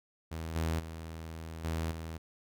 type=tone with level steps; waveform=sawtooth; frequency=81.1 Hz; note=E2; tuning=28 cents flat; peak=-33 / -26 / -37 / -28 / -35 dBFS; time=0.31-2.18 s; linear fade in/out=10 ms; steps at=0.55 / 0.79 / 1.64 / 1.91 s; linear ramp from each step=10 ms; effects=none